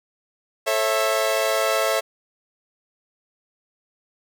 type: chord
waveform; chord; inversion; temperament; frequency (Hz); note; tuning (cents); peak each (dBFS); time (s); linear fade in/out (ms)
sawtooth; A major; none; equal with one note detuned; 440 / 543.9 / 659.3; A4 / C#5 / E5; 0 / -33 / 0; -23 / -20 / -18; 0.66-2.01; 20
effects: none